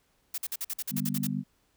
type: noise bursts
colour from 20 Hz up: blue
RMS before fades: -33 dBFS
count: 11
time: 0.34-1.27 s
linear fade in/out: 5 ms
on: 40 ms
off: 49 ms
type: chord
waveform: sine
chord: G major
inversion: second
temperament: just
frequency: 147 / 196 / 245 Hz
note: D3 / G3 / B3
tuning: +2 / 0 / -14 cents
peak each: -34 / -32 / -33 dBFS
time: 0.9-1.44 s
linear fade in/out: 50 ms
effects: pink hiss -70 dBFS RMS until 1.76 s